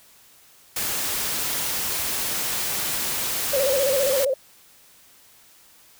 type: noise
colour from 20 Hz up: white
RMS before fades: -26 dBFS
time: 0.76-4.25 s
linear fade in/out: 5 ms
type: tone with vibrato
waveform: sine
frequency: 541 Hz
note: C#5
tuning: 42 cents flat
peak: -19 dBFS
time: 3.53-4.34 s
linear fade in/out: 5 ms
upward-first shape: square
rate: 15 Hz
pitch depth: 77 cents each way
effects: white hiss -53 dBFS RMS until 5.99 s